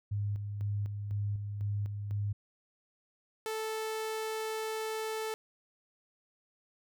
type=tone with tremolo; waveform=sine; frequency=102.4 Hz; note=G#2; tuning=24 cents flat; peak=-30 dBFS; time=0.11-2.33 s; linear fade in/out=10 ms; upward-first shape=square; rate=2 Hz; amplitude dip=45%
type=tone; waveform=sawtooth; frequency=438.9 Hz; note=A4; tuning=4 cents flat; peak=-30 dBFS; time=3.46-5.34 s; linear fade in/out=0 ms
effects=none